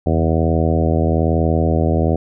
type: harmonic tone with a mistuned harmonic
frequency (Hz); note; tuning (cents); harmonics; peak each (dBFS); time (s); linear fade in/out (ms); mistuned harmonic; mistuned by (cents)
81.1; E2; -28; 1 / 2 / 3 / 4 / 5 / 6 / 7 / 8 / 9; -17 / -20 / -22 / -23 / -24 / -25 / -25 / -26 / -27; 0.06-2.16; 5; 1; +72
effects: none